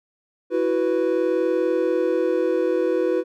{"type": "chord", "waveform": "triangle", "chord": "E suspended second", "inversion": "none", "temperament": "equal", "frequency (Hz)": [329.6, 370, 493.9], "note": ["E4", "F#4", "B4"], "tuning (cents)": [0, 0, 0], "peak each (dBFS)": [-22, -21, -20], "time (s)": [0.5, 3.24], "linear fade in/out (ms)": 50, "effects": []}